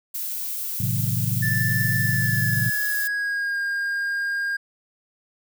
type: noise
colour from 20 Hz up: violet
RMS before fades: -29 dBFS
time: 0.14-3.08 s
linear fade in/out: 10 ms
type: chord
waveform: sine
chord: A diminished seventh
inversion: none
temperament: equal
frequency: 110 / 130.81 / 155.56 / 185 Hz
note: A2 / C3 / Eb3 / Gb3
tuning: 0 / 0 / 0 / 0 cents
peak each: -25 / -26 / -31 / -31 dBFS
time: 0.8-2.7 s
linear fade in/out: 5 ms
type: tone with pitch glide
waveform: triangle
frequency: 1760 to 1613.9 Hz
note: A6 to G6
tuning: 0 to +50 cents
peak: -21 dBFS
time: 1.42-4.57 s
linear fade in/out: 10 ms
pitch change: -150 cents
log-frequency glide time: 2.03-3.59 s
effects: none